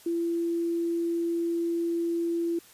sine tone, 338.2 Hz, E4, 44 cents sharp, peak -25 dBFS, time 0.06-2.59 s, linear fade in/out 5 ms, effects white hiss -54 dBFS RMS until 2.73 s + resampled to 32000 Hz

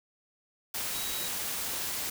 sine tone in noise, 3855 Hz, B7, 43 cents flat, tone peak -40 dBFS, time 0.94-1.28 s, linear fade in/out 5 ms, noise white, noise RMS -34 dBFS, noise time 0.74-2.1 s, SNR -9 dB, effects none

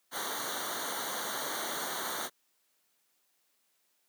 pink noise with comb filter, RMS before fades -36 dBFS, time 0.11-2.3 s, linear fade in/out 50 ms, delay 0.39 ms, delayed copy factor -1, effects white hiss -74 dBFS RMS until 4.08 s + high-pass 200 Hz 12 dB/octave

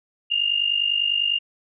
sine tone pair together, 2794 / 2844 Hz, F7 / F7, 0 / +31 cents, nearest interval unison, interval 31 cents, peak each -22 dBFS, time 0.3-1.39 s, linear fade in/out 20 ms, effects none

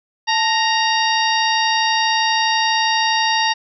harmonic tone with a mistuned harmonic, 932.3 Hz, A#5, in tune, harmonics 1 / 2 / 3 / 4 / 5 / 6, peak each -18 / -21 / -23 / -24 / -25 / -26 dBFS, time 0.27-3.54 s, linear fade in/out 20 ms, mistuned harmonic 1, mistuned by -91 cents, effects none

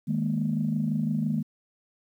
sine chord, D# suspended fourth, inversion none, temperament just, 155.56 / 207.4 / 233.3 Hz, D#3 / G#3 / A#3, 0 / -2 / +2 cents, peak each -28 dBFS, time 0.07-1.43 s, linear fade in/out 20 ms, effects tanh soft clip ceiling -15 dBFS + 10-bit

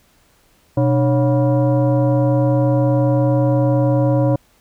sine tone with frequency modulation, 125.8 Hz, B2, 32 cents sharp, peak -12 dBFS, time 0.77-4.36 s, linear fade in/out 5 ms, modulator 426 Hz, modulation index 1.1, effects pink hiss -56 dBFS RMS until 4.6 s

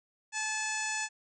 harmonic tone, 865 Hz, A5, 30 cents flat, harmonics 1 / 2 / 3 / 4 / 5 / 6 / 7 / 8 / 9 / 10, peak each -39 / -36 / -38 / -47 / -46 / -45 / -43 / -39 / -43 / -47 dBFS, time 0.32-1.09 s, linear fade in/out 50 ms, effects none

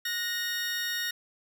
20% pulse tone pair together, 1454.4 / 1860 Hz, F#6 / A#6, -30 / -4 cents, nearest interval major third, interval 426 cents, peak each -32 / -25 dBFS, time 0.05-1.11 s, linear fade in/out 5 ms, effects none

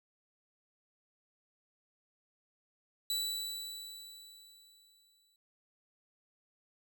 sawtooth tone with exponential decay, 3951 Hz, B7, in tune, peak -28 dBFS, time 3.1-5.36 s, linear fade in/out 2 ms, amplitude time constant 490 ms, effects none

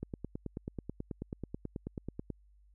click train, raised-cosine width 3 ms, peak -25 dBFS, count 22, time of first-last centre 0.03-2.303 s, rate 9.24 Hz, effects added 50 Hz sine -60 dBFS peak until 2.74 s

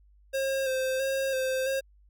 square tone with vibrato, 530 Hz, C5, 22 cents sharp, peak -27 dBFS, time 0.33-1.81 s, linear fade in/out 20 ms, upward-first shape square, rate 1.5 Hz, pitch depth 26 cents each way, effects added 50 Hz sine -56 dBFS peak until 2.09 s

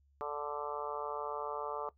harmonic tone, 146.83 Hz, D3, in tune, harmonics 3 / 4 / 5 / 6 / 7 / 8 / 9, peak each -41 / -43 / -46 / -43 / -47 / -42 / -51 dBFS, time 0.21-1.89 s, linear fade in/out 0 ms, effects noise-tail reverb RT60 0.1 s tail -17 dB re dry + added 70 Hz sine -66 dBFS peak until 1.97 s

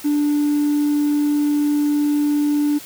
triangle tone, 293.7 Hz, D4, in tune, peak -12 dBFS, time 0.04-2.79 s, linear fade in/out 20 ms, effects tanh soft clip ceiling -11 dBFS + white hiss -38 dBFS RMS until 2.85 s

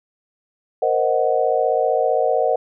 sine chord, C half-diminished seventh, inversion third, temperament equal with one note detuned, 467.8 / 523.3 / 622.3 / 740 Hz, Bb4 / C5 / Eb5 / Gb5, +6 / 0 / 0 / 0 cents, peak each -21 dBFS, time 0.82-2.56 s, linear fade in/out 5 ms, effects none

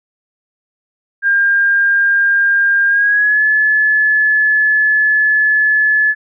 sine tone with pitch glide, 1605 to 1720.2 Hz, G6 to A6, +40 to -40 cents, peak -9 dBFS, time 1.22-6.15 s, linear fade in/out 50 ms, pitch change +120 cents, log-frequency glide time 2.87-3.43 s, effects none

